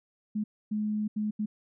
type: tone bursts at uneven times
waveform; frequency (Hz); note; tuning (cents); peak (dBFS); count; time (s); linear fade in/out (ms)
sine; 212; G#3; +36; -27; 4; 0.35-0.44 / 0.71-1.08 / 1.16-1.31 / 1.39-1.46; 10
effects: none